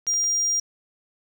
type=clicks; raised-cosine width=0.2 ms; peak=-25 dBFS; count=3; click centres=0.067 / 0.138 / 0.241 s
type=tone; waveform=triangle; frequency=5700 Hz; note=F8; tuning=34 cents sharp; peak=-19 dBFS; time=0.07-0.6 s; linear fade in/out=5 ms
effects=none